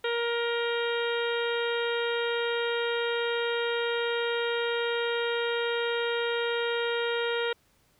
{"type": "harmonic tone with a mistuned harmonic", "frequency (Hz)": 470.6, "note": "A#4", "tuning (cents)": 16, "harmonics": [1, 2, 3, 4, 5, 6, 7, 8], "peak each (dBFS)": [-28, -37, -34, -37, -40, -41, -39, -40], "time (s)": [0.04, 7.53], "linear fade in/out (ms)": 5, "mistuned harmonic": 7, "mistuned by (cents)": -40, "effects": ["pink hiss -66 dBFS RMS until 7.99 s"]}